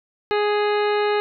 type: harmonic tone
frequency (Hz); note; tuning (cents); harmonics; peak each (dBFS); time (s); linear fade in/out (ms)
416; G#4; +3; 1 / 2 / 3 / 4 / 5 / 6 / 7 / 9 / 10; -19 / -25 / -29 / -31 / -33 / -35 / -36 / -38 / -39; 0.31-1.2; 0
effects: none